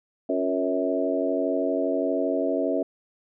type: harmonic tone with a mistuned harmonic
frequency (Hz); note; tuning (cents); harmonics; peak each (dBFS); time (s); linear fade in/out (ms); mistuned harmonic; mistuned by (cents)
92.5; F#2; 0; 3 / 4 / 5 / 6 / 7; -27 / -30 / -30 / -30 / -27; 0.29-2.83; 5; 4; -52
effects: none